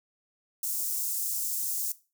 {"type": "high-pass noise", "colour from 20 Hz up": "white", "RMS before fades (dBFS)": -31, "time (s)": [0.63, 1.92], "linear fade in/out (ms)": 2, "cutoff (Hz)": 6400, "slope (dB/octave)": 24, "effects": ["noise-tail reverb RT60 0.3 s tail -17 dB re dry"]}